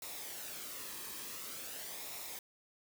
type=noise with flanger; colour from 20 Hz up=white; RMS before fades=-45 dBFS; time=0.02-2.39 s; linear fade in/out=2 ms; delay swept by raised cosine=0.64 to 1.42 ms; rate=0.47 Hz; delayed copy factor=-0.5; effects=none

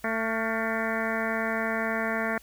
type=harmonic tone with a mistuned harmonic; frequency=223.5 Hz; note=A3; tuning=27 cents sharp; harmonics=1 / 2 / 3 / 4 / 5 / 6 / 7 / 8 / 9 / 10; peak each=-32 / -35 / -32 / -39 / -37 / -35 / -38 / -33 / -37 / -41 dBFS; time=0.04-2.38 s; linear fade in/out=2 ms; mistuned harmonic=6; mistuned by=+79 cents; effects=added 50 Hz sine -56 dBFS peak until 2.42 s + white hiss -56 dBFS RMS until 2.42 s

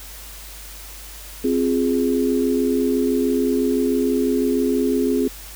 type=chord; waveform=sine; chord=F minor; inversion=second; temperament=equal; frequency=261.6 / 349.2 / 415.3 Hz; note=C4 / F4 / Ab4; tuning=0 / 0 / 0 cents; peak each=-19 / -24 / -21 dBFS; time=1.44-5.28 s; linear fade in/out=5 ms; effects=added 50 Hz sine -39 dBFS peak until 5.55 s + white hiss -39 dBFS RMS until 5.55 s

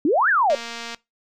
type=exponential two-way sweep; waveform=sine; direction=up then down; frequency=267.3 to 1815 to 539 Hz; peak=-15 dBFS; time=0.05-0.55 s; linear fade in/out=2 ms; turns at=0.29 s
type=click train; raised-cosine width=0.2 ms; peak=-16 dBFS; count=105; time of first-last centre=0.5-0.946 s; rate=233 Hz
effects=noise-tail reverb RT60 0.2 s tail -21 dB re dry

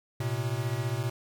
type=beating tone pair; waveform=square; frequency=113.4 / 128.4 Hz; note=A#2 / C3; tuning=-47 / -32 cents; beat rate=15 Hz; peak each=-32 / -32 dBFS; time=0.2-1.1 s; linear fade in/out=5 ms; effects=none

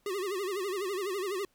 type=tone with vibrato; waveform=square; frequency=386 Hz; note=G4; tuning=27 cents flat; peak=-32 dBFS; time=0.06-1.45 s; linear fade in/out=2 ms; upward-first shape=sine; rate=12 Hz; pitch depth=130 cents each way; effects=pink hiss -71 dBFS RMS until 1.54 s

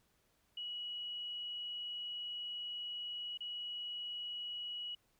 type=tone with dropouts; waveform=sine; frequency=2920 Hz; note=F#7; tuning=24 cents flat; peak=-40 dBFS; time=0.57-4.95 s; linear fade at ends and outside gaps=5 ms; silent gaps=3.375-3.405 s; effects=pink hiss -75 dBFS RMS until 5.19 s

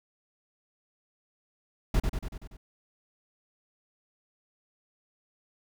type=noise with echo; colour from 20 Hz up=brown; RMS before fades=-23 dBFS; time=1.94-2 s; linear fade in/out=5 ms; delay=95 ms; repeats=6; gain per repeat=-4 dB; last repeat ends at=2.57 s; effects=none

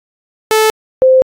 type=tone pair in turn; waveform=sawtooth / sine; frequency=436.1 / 519.8 Hz; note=A4 / C5; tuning=-15 / -11 cents; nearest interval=minor third; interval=304 cents; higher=second; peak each=-4 dBFS; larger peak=neither; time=0.51-0.7 / 1.02-1.22 s; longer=second; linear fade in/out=0 ms; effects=AAC 64 kbps

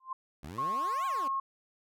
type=tone with exponential growth; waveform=sine; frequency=1046.5 Hz; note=C6; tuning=in tune; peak=-30 dBFS; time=0-0.13 s; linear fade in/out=5 ms; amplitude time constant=28 ms
type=exponential two-way sweep; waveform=15% pulse; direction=up then down; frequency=65.41 to 830.6 to 252.7 Hz; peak=-35 dBFS; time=0.43-1.28 s; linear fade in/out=5 ms; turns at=1.06 s
type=tone; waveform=sine; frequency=1082 Hz; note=C#6; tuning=42 cents flat; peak=-29 dBFS; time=0.58-1.4 s; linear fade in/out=5 ms
effects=none

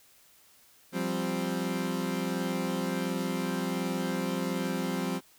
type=chord; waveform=30% pulse; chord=F suspended second; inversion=none; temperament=equal; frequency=174.61 / 196 / 261.6 Hz; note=F3 / G3 / C4; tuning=0 / 0 / 0 cents; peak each=-31 dBFS; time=0.92-5.21 s; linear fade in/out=50 ms; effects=white hiss -60 dBFS RMS until 5.38 s

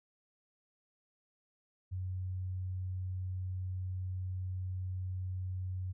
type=tone; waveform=sine; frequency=92.5 Hz; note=F#2; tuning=in tune; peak=-35 dBFS; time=1.91-5.93 s; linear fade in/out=20 ms; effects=none

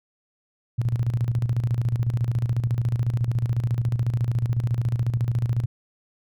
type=tone with tremolo; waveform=sine; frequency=118.6 Hz; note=A#2; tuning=30 cents sharp; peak=-18 dBFS; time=0.78-5.66 s; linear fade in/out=10 ms; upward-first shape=square; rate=14 Hz; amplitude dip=65%; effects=none

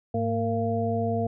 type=tone cluster; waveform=sine; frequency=104.6 / 229.1 / 461.9 / 687 Hz; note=G#2 / A#3 / A#4 / F5; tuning=+13 / -30 / -16 / -29 cents; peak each=-29 dBFS; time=0.14-1.27 s; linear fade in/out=5 ms; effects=none

